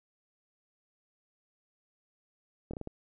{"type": "slowing click train", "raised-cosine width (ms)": 2, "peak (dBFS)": -25, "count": 5, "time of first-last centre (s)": [2.71, 2.874], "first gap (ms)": 25, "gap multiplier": 1.34, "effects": []}